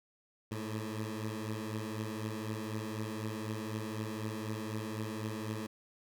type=beating tone pair; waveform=15% pulse; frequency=107.4 / 111.4 Hz; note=A2 / A2; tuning=-41 / +22 cents; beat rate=4 Hz; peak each=-32 / -35 dBFS; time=0.51-5.67 s; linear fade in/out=10 ms; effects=none